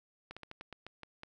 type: slowing click train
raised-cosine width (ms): 0.3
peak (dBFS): -29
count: 9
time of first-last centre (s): 0.31-1.234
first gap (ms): 56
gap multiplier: 1.2
effects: none